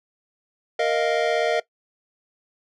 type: chord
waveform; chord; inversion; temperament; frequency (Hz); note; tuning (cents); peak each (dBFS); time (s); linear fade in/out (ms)
square; Bb suspended fourth; none; equal; 466.2 / 622.3 / 698.5; Bb4 / Eb5 / F5; 0 / 0 / 0; -24 / -24 / -26; 0.79-1.6; 5
effects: noise-tail reverb RT60 0.1 s tail -19 dB re dry + low-pass 4000 Hz 12 dB/octave